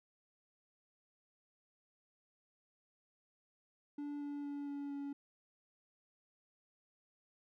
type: tone with pitch steps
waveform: triangle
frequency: 290 / 288 / 286 / 284 / 282.1 Hz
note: D4 / D4 / D4 / C#4 / C#4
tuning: -22 / -34 / -46 / +42 / +30 cents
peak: -38 dBFS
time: 3.98-5.13 s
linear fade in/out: 5 ms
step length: 230 ms
effects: none